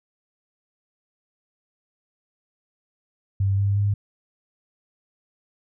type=tone with pitch steps; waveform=sine; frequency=98 / 99.83 / 101.69 Hz; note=G2 / G2 / G#2; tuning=0 / +32 / -36 cents; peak=-18 dBFS; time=3.4-3.94 s; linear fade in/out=5 ms; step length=180 ms; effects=none